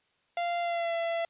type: tone with pitch glide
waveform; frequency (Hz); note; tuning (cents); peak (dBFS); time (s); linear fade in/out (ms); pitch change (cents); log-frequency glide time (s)
45% pulse; 693 to 672.1; F5 to E5; -14 to +33; -28; 0.37-1.25; 2; -53; 0.61-0.94
effects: white hiss -71 dBFS RMS until 1.29 s + resampled to 8000 Hz